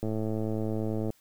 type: click train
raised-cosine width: 2 ms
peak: -19 dBFS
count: 118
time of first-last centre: 0.03-1.103 s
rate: 109 Hz
effects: white hiss -64 dBFS RMS until 1.2 s